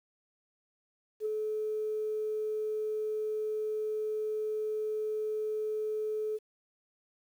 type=tone with ADSR envelope; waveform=sine; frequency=430 Hz; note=A4; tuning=40 cents flat; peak=-27 dBFS; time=1.2-6.39 s; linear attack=58 ms; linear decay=9 ms; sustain=-3 dB; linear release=36 ms; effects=tanh soft clip ceiling -23 dBFS + 10-bit